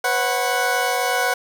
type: chord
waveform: 20% pulse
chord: B suspended second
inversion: none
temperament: equal with one note detuned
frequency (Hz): 493.9 / 542 / 740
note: B4 / C#5 / F#5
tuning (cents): 0 / -39 / 0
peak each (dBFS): -19 / -21 / -16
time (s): 0.04-1.34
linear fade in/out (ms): 5
effects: none